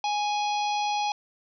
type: harmonic tone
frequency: 830.6 Hz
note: G#5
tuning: in tune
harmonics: 1 / 3 / 4 / 5 / 6 / 7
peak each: -25 / -35 / -37 / -39 / -41 / -42 dBFS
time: 0.04-1.12 s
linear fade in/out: 2 ms
effects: none